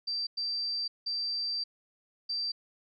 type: tone bursts at uneven times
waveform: sine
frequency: 4685 Hz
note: D8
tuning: 5 cents flat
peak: -30 dBFS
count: 4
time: 0.07-0.27 / 0.37-0.88 / 1.06-1.64 / 2.29-2.52 s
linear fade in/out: 10 ms
effects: none